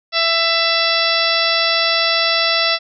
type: harmonic tone with a mistuned harmonic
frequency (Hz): 665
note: E5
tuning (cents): +15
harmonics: 1 / 2 / 3 / 4 / 5 / 6 / 7 / 8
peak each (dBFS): -22 / -22 / -22 / -22 / -22 / -22 / -22 / -22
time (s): 0.12-2.79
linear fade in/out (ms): 50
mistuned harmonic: 5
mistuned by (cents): +45
effects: none